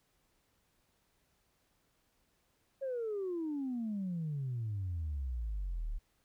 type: exponential sweep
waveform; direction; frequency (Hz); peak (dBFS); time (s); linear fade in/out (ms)
sine; down; 553 to 34.65; -33; 2.81-5.99; 20
effects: tanh soft clip ceiling -31 dBFS + pink hiss -75 dBFS RMS until 6.24 s